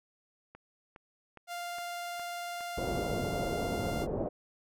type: click train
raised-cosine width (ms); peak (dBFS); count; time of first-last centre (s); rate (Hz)
0.5; -34; 6; 0.55-2.608; 2.43
type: tone with vibrato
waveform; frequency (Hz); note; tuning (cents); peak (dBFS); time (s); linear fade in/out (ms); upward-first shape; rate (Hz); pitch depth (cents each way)
sawtooth; 698.5; F5; 0; -33; 1.47-4.07; 50; sine; 20; 13
type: low-pass noise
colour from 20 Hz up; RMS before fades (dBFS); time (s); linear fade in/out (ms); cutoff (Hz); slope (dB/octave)
white; -34; 2.77-4.29; 10; 610; 24
effects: none